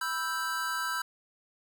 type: chord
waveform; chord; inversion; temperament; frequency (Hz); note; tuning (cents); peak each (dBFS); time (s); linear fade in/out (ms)
square; E minor; second; equal; 987.8 / 1318.5 / 1568; B5 / E6 / G6; 0 / 0 / 0; -38 / -35 / -34; 0.01-1.02; 5
effects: none